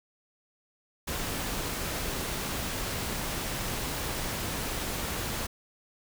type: noise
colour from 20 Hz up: pink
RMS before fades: -33 dBFS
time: 1.07-5.47 s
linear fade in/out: 10 ms
effects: none